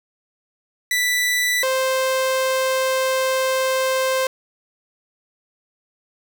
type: tone pair in turn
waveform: sawtooth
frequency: 1976 / 523.4 Hz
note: B6 / C5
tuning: 0 / 0 cents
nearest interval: octave + major seventh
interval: 2300 cents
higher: first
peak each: -14 dBFS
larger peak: neither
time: 0.91-1.63 / 1.63-4.27 s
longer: second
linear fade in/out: 2 ms
effects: none